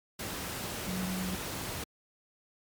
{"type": "tone in noise", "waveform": "sine", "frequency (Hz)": 185, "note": "F#3", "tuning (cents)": 0, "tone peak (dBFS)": -33, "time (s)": [0.87, 1.35], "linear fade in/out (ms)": 5, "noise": "pink", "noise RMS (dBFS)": -37, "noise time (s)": [0.19, 1.84], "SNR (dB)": 1, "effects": ["high-pass 60 Hz 12 dB/octave", "MP3 96 kbps"]}